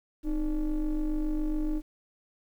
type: ring-modulated tone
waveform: triangle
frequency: 141.4 Hz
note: C#3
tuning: 35 cents sharp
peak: -21 dBFS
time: 0.23-1.82 s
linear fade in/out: 50 ms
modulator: 165 Hz
effects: 10-bit